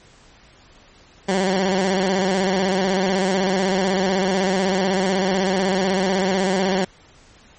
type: tone with vibrato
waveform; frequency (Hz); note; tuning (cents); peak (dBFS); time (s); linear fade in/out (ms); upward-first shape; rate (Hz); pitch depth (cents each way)
15% pulse; 189.6; F#3; +43; -11; 1.28-6.85; 10; square; 16; 59
effects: pink hiss -50 dBFS RMS until 7.58 s + MP3 32 kbps